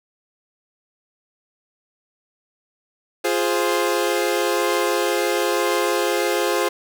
sawtooth chord, F minor, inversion none, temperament equal, 349.2 / 415.3 / 523.3 Hz, F4 / Ab4 / C5, 0 / 0 / 0 cents, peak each -19 dBFS, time 3.24-6.69 s, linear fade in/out 10 ms, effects none

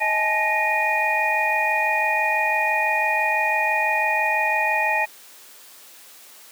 sine tone cluster, 631 / 817 / 863 / 1870 / 2450 Hz, D#5 / G#5 / A5 / A#6 / D#7, +24 / -29 / -34 / +5 / -27 cents, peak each -28 / -31 / -23 / -24 / -23 dBFS, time 0-5.06 s, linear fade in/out 20 ms, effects white hiss -46 dBFS RMS until 6.51 s + high-pass 300 Hz 12 dB/octave

